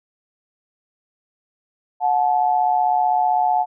sine tone pair together, 730 / 865.7 Hz, F#5 / A5, -24 / -28 cents, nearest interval minor third, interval 296 cents, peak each -17 / -19 dBFS, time 2-3.66 s, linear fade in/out 50 ms, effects none

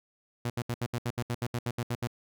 sawtooth tone bursts, 120 Hz, B2, 49 cents flat, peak -25 dBFS, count 14, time 0.45-2.073 s, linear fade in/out 5 ms, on 50 ms, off 71 ms, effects none

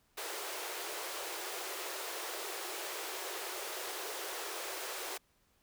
pink high-pass noise, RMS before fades -41 dBFS, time 0.17-5.18 s, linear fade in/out 10 ms, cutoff 340 Hz, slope 96 dB/octave, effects pink hiss -72 dBFS RMS until 5.62 s

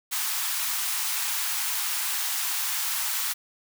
white high-pass noise, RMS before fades -28 dBFS, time 0.11-3.34 s, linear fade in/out 20 ms, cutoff 800 Hz, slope 48 dB/octave, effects none

